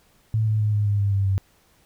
sine tone with pitch steps, 110 / 107.99 / 106.01 / 104.07 / 102.16 / 100.29 / 98.45 / 96.65 Hz, A2 / A2 / G#2 / G#2 / G#2 / G2 / G2 / G2, 0 / -32 / +36 / +4 / -28 / +40 / +8 / -24 cents, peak -18 dBFS, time 0.34-1.38 s, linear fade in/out 0 ms, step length 130 ms, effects pink hiss -60 dBFS RMS until 1.85 s

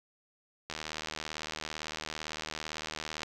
click train, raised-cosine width 0.2 ms, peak -19 dBFS, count 198, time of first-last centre 0.7-3.232 s, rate 77.8 Hz, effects none

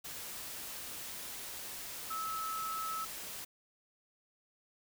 sine tone in noise, 1300 Hz, E6, 24 cents flat, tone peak -36 dBFS, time 2.1-3.05 s, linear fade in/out 10 ms, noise white, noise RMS -44 dBFS, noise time 0.04-3.45 s, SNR +5 dB, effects none

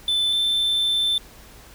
triangle tone pair in turn, 3520 / 3544 Hz, A7 / A7, 0 / +12 cents, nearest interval unison, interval 12 cents, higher second, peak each -17 dBFS, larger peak neither, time 0.08-0.33 / 0.33-1.18 s, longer second, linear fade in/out 2 ms, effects added 50 Hz sine -49 dBFS peak until 1.74 s + pink hiss -47 dBFS RMS until 1.74 s

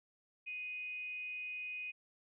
sine tone with frequency modulation, 2489 Hz, D#7, in tune, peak -40 dBFS, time 0.46-1.92 s, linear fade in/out 20 ms, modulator 392 Hz, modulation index 0.2, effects none

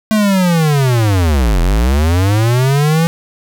square linear two-way sweep, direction down then up, 220 to 40.8 to 168.7 Hz, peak -10 dBFS, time 0.11-3.07 s, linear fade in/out 0 ms, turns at 1.61 s, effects none

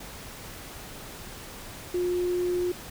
sine tone in noise, 356.6 Hz, F4, 36 cents sharp, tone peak -24 dBFS, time 1.94-2.72 s, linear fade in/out 5 ms, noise pink, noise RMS -42 dBFS, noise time 0-2.9 s, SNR +15 dB, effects none

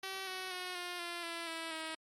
5% pulse tone with pitch steps, 383.1 / 373.3 / 363.7 / 354.4 / 345.3 / 336.4 / 327.8 / 319.4 Hz, G4 / F#4 / F#4 / F4 / F4 / E4 / E4 / D#4, -40 / +15 / -30 / +25 / -20 / +35 / -10 / +45 cents, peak -28 dBFS, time 0.03-1.95 s, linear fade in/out 5 ms, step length 240 ms, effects low-pass 11000 Hz 12 dB/octave + MP3 64 kbps

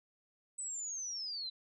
sine linear sweep, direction down, 8130 to 3951 Hz, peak -38 dBFS, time 0.58-1.5 s, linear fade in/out 10 ms, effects none

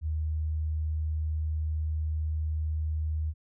sine tone, 77.78 Hz, D#2, in tune, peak -27 dBFS, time 0.01-3.34 s, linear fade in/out 50 ms, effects none

